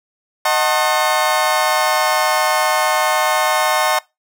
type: chord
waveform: 30% pulse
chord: D# diminished seventh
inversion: none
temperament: just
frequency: 622.3 / 746.7 / 896 / 1075.3 Hz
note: D#5 / F#5 / A5 / C6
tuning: 0 / +16 / +31 / +47 cents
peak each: -17 dBFS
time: 0.45-3.99 s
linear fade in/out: 5 ms
effects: noise-tail reverb RT60 0.2 s tail -21 dB re dry